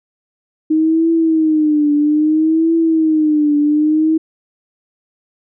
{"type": "tone with vibrato", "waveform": "sine", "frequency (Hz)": 311.1, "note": "D#4", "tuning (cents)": 0, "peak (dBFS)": -10, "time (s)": [0.7, 4.18], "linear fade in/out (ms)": 10, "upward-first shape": "triangle", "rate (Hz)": 0.61, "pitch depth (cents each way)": 110, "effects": []}